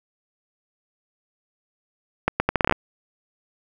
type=accelerating click train; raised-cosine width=0.5 ms; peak=-3 dBFS; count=10; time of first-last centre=2.28-2.724 s; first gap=120 ms; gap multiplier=0.75; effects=7-bit